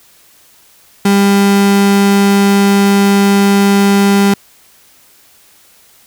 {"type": "tone", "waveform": "35% pulse", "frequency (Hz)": 199.4, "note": "G3", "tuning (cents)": 30, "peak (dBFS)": -5, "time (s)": [1.05, 4.34], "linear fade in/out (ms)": 5, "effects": ["white hiss -46 dBFS RMS until 6.06 s"]}